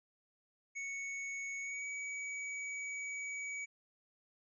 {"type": "tone with pitch glide", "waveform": "square", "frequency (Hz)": [2217, 2270], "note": ["C#7", "C#7"], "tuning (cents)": [0, 41], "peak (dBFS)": -40, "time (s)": [0.75, 3.66], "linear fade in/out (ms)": 20, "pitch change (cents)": 41, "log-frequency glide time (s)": [1.61, 1.86], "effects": ["resampled to 22050 Hz"]}